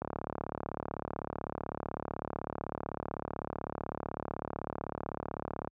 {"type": "click train", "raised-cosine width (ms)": 1, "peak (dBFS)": -21, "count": 204, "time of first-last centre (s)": [0.02, 5.675], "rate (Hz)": 35.9, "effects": ["high-pass 60 Hz 12 dB/octave"]}